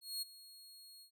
sawtooth tone with ADSR envelope, 4300 Hz, C8, 47 cents sharp, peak -34 dBFS, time 0.01-1.11 s, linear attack 210 ms, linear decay 16 ms, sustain -18 dB, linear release 92 ms, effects none

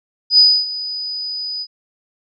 sine tone with ADSR envelope, 4973 Hz, D#8, 2 cents flat, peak -5 dBFS, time 0.3-1.67 s, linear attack 82 ms, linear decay 270 ms, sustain -17 dB, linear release 54 ms, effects none

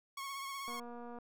sawtooth tone with vibrato, 1099 Hz, C#6, 15 cents flat, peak -37 dBFS, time 0.17-0.8 s, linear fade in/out 5 ms, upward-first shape triangle, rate 16 Hz, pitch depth 39 cents each way
click train, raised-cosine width 1 ms, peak -36 dBFS, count 122, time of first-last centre 0.68-1.186 s, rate 239 Hz
effects none

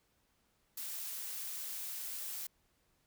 blue noise, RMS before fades -42 dBFS, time 0.77-2.47 s, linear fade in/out 5 ms, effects pink hiss -75 dBFS RMS until 3.06 s

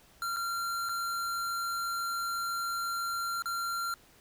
square tone with dropouts, 1377 Hz, F6, 25 cents flat, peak -32 dBFS, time 0.22-3.94 s, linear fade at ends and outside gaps 1 ms, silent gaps 0.363-0.368 / 0.889-0.893 / 3.422-3.457 s, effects pink hiss -60 dBFS RMS until 4.2 s

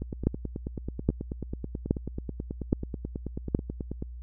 two click trains, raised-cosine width 3 ms, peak -20 / -9 dBFS, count 38 / 5, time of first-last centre 0.02-4.024 / 0.27-3.549 s, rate 9.24 / 1.22 Hz, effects added 60 Hz sine -38 dBFS peak until 4.22 s

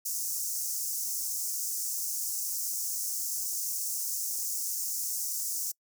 pink high-pass noise, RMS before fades -33 dBFS, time 0.05-5.72 s, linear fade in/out 10 ms, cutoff 5600 Hz, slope 48 dB/octave, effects noise-tail reverb RT60 0.1 s tail -26 dB re dry

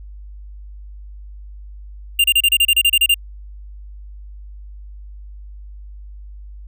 square tone bursts, 2794 Hz, F7, in tune, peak -11 dBFS, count 12, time 2.19-3.143 s, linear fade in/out 5 ms, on 51 ms, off 31 ms, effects added 50 Hz sine -33 dBFS peak until 6.67 s

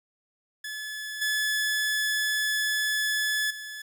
sawtooth tone with level steps, 1718 Hz, A6, 42 cents flat, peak -30 / -21 / -33 dBFS, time 0.64-3.82 s, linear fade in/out 5 ms, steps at 1.21 / 3.5 s, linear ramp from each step 10 ms, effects 10-bit

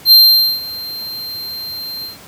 square tone with ADSR envelope, 4160 Hz, C8, 11 cents flat, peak -3 dBFS, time 0.05-2.18 s, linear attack 67 ms, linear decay 480 ms, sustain -21 dB, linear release 140 ms, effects pink hiss -39 dBFS RMS until 2.27 s + high-pass 80 Hz 12 dB/octave

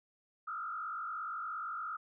sine tone with frequency modulation, 1318.5 Hz, E6, in tune, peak -37 dBFS, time 0.47-1.97 s, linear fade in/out 10 ms, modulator 48.6 Hz, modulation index 1.8, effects none

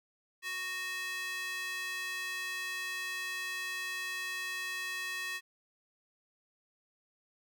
square tone with high-pass filter, 370 Hz, F#4, in tune, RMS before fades -38 dBFS, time 0.42-5.41 s, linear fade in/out 50 ms, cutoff 2000 Hz, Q 2.4, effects none

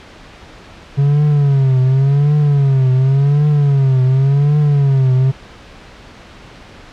triangle tone with vibrato, 138.59 Hz, C#3, in tune, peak -7 dBFS, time 0.97-5.32 s, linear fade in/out 20 ms, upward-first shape triangle, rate 0.9 Hz, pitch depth 140 cents each way, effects pink hiss -38 dBFS RMS until 6.92 s + low-pass 4000 Hz 12 dB/octave

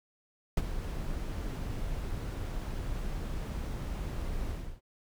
brown noise with ADSR envelope, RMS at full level -24 dBFS, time 0.57-4.81 s, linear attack 4 ms, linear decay 34 ms, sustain -11 dB, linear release 310 ms, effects none

